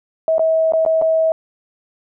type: tone with dropouts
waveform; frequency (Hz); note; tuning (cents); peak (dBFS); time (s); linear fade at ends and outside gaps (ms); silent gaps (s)
sine; 644; E5; -41; -12; 0.28-1.32; 1; 0.382-0.394 / 0.722-0.735 / 0.851-0.862 / 1.015-1.021
effects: none